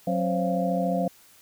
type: tone cluster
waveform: sine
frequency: 184.1 / 269.6 / 520 / 554 / 690 Hz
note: F#3 / C#4 / C5 / C#5 / F5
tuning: -8 / -48 / -11 / -1 / -21 cents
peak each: -26 / -32 / -29 / -34 / -28 dBFS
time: 0.07-1.08 s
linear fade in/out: 5 ms
effects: white hiss -55 dBFS RMS until 1.41 s